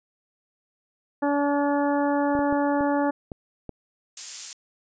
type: harmonic tone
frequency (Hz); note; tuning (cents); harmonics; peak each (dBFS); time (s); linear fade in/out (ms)
286.5; D4; -43; 1 / 2 / 3 / 4 / 5 / 6; -23 / -26 / -27 / -35 / -36 / -37; 1.22-3.11; 10
type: clicks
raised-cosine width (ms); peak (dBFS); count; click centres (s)
2; -21; 6; 2.352 / 2.391 / 2.526 / 2.808 / 3.318 / 3.693
type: noise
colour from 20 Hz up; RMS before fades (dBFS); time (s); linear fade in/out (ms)
violet; -26; 4.17-4.53; 2
effects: resampled to 16000 Hz